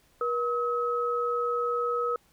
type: tone pair together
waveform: sine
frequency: 479.7 / 1280.6 Hz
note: A#4 / D#6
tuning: +50 / +49 cents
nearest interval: octave + perfect fourth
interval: 1699 cents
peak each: -28 / -28 dBFS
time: 0.21-2.16 s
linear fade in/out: 2 ms
effects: pink hiss -64 dBFS RMS until 2.32 s